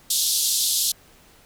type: band-pass noise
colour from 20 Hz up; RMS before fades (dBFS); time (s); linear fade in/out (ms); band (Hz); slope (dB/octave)
pink; -22; 0.1-0.92; 5; 3500 to 14000; 48
effects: pink hiss -53 dBFS RMS until 1.45 s